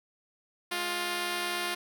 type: tone pair together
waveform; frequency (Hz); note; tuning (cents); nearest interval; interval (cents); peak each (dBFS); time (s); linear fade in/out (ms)
5% pulse; 209.3 / 352; G#3 / F4; +14 / +14; major sixth; 900; -29 / -19; 0.71-1.75; 10
effects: none